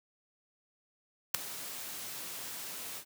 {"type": "noise with ADSR envelope", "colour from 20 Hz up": "white", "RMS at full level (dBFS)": -23, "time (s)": [1.34, 3.05], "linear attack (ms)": 8, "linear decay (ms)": 3, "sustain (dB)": -19, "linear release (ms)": 79, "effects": ["high-pass 100 Hz 12 dB/octave"]}